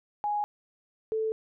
sine tone pair in turn, 830.6 / 440 Hz, G#5 / A4, 0 / 0 cents, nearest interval major seventh, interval 1100 cents, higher first, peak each -26 dBFS, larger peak neither, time 0.24-0.44 / 1.12-1.32 s, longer neither, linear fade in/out 0 ms, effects none

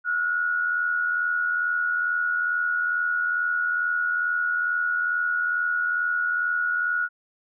sine tone pair together, 1366 / 1448.3 Hz, F6 / F#6, -39 / -37 cents, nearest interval minor second, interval 102 cents, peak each -31 / -22 dBFS, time 0.04-7.09 s, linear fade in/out 50 ms, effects none

